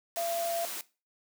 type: tone in noise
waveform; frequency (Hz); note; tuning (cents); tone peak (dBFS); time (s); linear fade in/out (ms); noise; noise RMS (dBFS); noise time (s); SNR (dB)
sine; 679; F5; -49; -30; 0.17-0.65; 0; white; -38; 0.16-0.81; +5
effects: noise-tail reverb RT60 0.3 s tail -19 dB re dry + high-pass 300 Hz 12 dB/octave